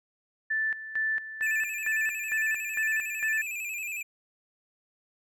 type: tone with tremolo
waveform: sine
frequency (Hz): 1760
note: A6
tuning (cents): 0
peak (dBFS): -25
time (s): 0.5-3.42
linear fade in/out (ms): 10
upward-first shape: square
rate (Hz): 2.2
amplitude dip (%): 75
type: tone with vibrato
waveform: square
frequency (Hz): 2489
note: D#7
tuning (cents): 0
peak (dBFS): -33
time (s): 1.42-4.03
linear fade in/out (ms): 10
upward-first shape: square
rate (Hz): 11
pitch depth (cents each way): 66
effects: none